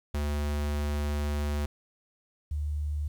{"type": "tone pair in turn", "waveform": ["square", "sine"], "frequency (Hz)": [73.42, 74.36], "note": ["D2", "D2"], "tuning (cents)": [0, 22], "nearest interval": "unison", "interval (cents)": 22, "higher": "second", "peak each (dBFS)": -28, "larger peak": "neither", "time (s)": [[0.14, 1.66], [2.51, 3.08]], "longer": "first", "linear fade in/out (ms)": 5, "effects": ["10-bit"]}